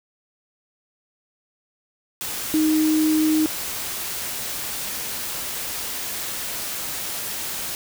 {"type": "tone in noise", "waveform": "sine", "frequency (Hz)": 311.1, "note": "D#4", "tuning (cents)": 0, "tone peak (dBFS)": -16, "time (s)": [2.54, 3.46], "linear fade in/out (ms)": 0, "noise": "white", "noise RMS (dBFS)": -29, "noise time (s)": [2.21, 7.75], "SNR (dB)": 10, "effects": []}